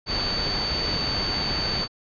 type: tone in noise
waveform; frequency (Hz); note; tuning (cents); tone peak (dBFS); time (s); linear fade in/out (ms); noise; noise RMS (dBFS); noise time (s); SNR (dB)
sine; 4551; C#8; +45; -25; 0.06-1.88; 50; pink; -28; 0.06-1.88; 0
effects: resampled to 11025 Hz